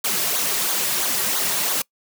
white noise with flanger, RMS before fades -22 dBFS, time 0.04-1.82 s, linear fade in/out 5 ms, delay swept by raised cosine 0.37 to 4.07 ms, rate 3 Hz, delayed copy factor -0.7, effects noise-tail reverb RT60 0.1 s tail -24 dB re dry + high-pass 150 Hz 12 dB/octave

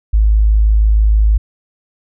sine tone, 53.1 Hz, G#1, 39 cents sharp, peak -7 dBFS, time 0.13-1.38 s, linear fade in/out 10 ms, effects none

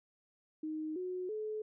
sine tone with pitch steps, 311.1 / 365.7 / 429.9 Hz, D#4 / F#4 / A4, 0 / -20 / -40 cents, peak -36 dBFS, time 0.63-1.62 s, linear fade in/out 5 ms, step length 330 ms, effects none

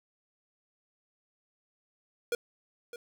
square tone with echo, 477.1 Hz, A#4, 40 cents sharp, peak -28 dBFS, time 2.32-2.35 s, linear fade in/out 2 ms, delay 610 ms, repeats 1, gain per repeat -13 dB, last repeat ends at 2.96 s, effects none

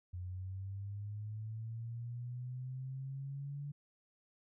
sine linear sweep, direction up, 88.7 to 144.6 Hz, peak -40 dBFS, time 0.13-3.72 s, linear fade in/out 10 ms, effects none

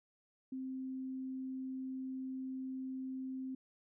sine tone, 261.6 Hz, C4, in tune, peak -39 dBFS, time 0.52-3.55 s, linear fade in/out 5 ms, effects none

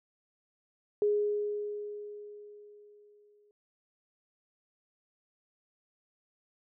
sine tone with exponential decay, 415.3 Hz, G#4, in tune, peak -23 dBFS, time 1.02-3.51 s, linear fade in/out 1 ms, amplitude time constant 540 ms, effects none

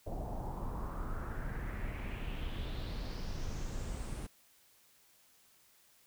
brown noise with low-pass filter sweep, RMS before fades -39 dBFS, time 0.06-4.27 s, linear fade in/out 10 ms, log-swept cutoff 660 to 10000 Hz, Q 3.7, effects white hiss -66 dBFS RMS until 6.06 s

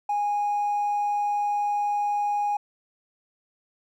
triangle tone with hard clipping, 824 Hz, G#5, 14 cents flat, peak -22 dBFS, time 0.09-2.57 s, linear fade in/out 5 ms, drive 2 dB, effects none

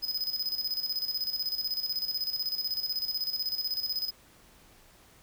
square tone with tremolo, 5030 Hz, D#8, 18 cents sharp, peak -28 dBFS, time 0.02-4.11 s, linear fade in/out 20 ms, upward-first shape square, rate 16 Hz, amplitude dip 65%, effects pink hiss -58 dBFS RMS until 5.22 s

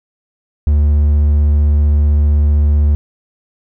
triangle tone, 73.7 Hz, D2, 7 cents sharp, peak -6 dBFS, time 0.67-2.95 s, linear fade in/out 0 ms, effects none

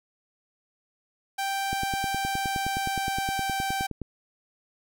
sawtooth tone with pitch glide, 784 to 779.5 Hz, G5 to G5, 0 to -10 cents, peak -23 dBFS, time 1.38-3.87 s, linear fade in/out 10 ms, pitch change -10 cents, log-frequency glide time 2.17-3.71 s
click train, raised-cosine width 3 ms, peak -20 dBFS, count 23, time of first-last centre 1.73-4.017 s, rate 9.62 Hz
effects none

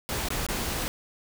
pink noise with dropouts, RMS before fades -30 dBFS, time 0.09-0.88 s, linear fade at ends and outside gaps 0 ms, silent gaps 0.286-0.304 / 0.465-0.487 s, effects none

